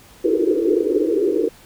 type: band-pass noise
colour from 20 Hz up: pink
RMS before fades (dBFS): -18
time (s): 0.24-1.49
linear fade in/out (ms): 5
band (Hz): 310 to 480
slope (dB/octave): 96
effects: pink hiss -47 dBFS RMS until 1.65 s